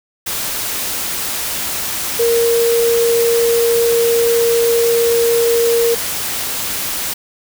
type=tone in noise; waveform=sine; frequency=466.2 Hz; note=A#4; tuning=in tune; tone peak=-11 dBFS; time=2.19-5.95 s; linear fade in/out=10 ms; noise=white; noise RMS=-21 dBFS; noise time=0.26-7.14 s; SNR=+7 dB; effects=none